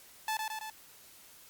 sawtooth tone with echo, 872 Hz, A5, 16 cents flat, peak -27 dBFS, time 0.28-0.37 s, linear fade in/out 2 ms, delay 110 ms, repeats 3, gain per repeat -3 dB, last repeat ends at 0.7 s, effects white hiss -56 dBFS RMS until 1.49 s + Opus 48 kbps

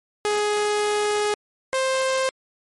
sawtooth tone pair in turn, 417.6 / 526.1 Hz, G#4 / C5, +10 / +9 cents, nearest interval major third, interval 399 cents, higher second, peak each -16 dBFS, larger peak neither, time 0.25-1.34 / 1.73-2.29 s, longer first, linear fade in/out 0 ms, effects MP3 48 kbps

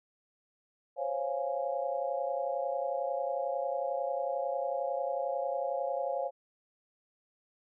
sine chord, Db major seventh, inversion third, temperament equal, 523.3 / 554.4 / 698.5 / 830.6 Hz, C5 / Db5 / F5 / Ab5, 0 / 0 / 0 / 0 cents, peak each -36 / -34 / -36 / -39 dBFS, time 0.96-6.31 s, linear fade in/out 50 ms, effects none

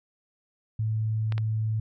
sine tone, 109.6 Hz, A2, 6 cents flat, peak -24 dBFS, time 0.79-1.8 s, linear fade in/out 5 ms
clicks, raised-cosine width 0.3 ms, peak -20 dBFS, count 2, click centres 1.323 / 1.38 s
effects none

